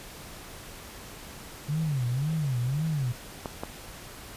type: tone with vibrato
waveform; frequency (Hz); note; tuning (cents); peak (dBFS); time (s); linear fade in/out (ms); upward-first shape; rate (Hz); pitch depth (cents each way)
sine; 139.3; C#3; +9; -25; 1.68-3.13; 20; sine; 1.9; 250
type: clicks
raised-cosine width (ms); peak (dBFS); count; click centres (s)
1; -18; 2; 3.458 / 3.635
effects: pink hiss -44 dBFS RMS until 4.36 s + resampled to 32000 Hz